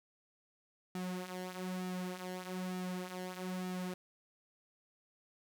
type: tone with flanger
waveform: sawtooth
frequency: 183.1 Hz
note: F#3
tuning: 18 cents flat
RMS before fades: -41 dBFS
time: 0.95-3.94 s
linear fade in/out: 2 ms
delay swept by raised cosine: 1.9 to 6.3 ms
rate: 1.1 Hz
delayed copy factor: -0.65
effects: none